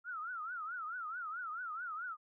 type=tone with vibrato; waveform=sine; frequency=1353 Hz; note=E6; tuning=45 cents sharp; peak=-39 dBFS; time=0.04-2.17 s; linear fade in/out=50 ms; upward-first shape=triangle; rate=4.6 Hz; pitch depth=200 cents each way; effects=none